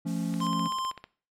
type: chord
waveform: triangle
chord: F augmented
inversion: none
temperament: equal with one note detuned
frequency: 172.31 / 220 / 277.2 Hz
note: F3 / A3 / C#4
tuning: -23 / 0 / 0 cents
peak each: -29 / -32 / -32 dBFS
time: 0.05-0.68 s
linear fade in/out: 10 ms
type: noise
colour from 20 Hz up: blue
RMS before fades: -43 dBFS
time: 0.06-0.48 s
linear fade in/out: 20 ms
type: click train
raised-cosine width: 0.3 ms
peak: -26 dBFS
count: 12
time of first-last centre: 0.34-1.041 s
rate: 15.7 Hz
type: tone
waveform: square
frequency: 1046.5 Hz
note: C6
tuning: in tune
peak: -30 dBFS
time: 0.4-0.92 s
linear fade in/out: 20 ms
effects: noise-tail reverb RT60 0.4 s tail -18 dB re dry + low-pass 8000 Hz 12 dB/octave